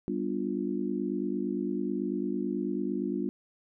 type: chord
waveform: sine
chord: G dominant seventh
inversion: none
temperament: just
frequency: 196 / 245 / 294 / 352.8 Hz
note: G3 / B3 / D4 / F4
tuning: 0 / -14 / +2 / +18 cents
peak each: -34 dBFS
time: 0.08-3.29 s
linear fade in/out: 0 ms
effects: none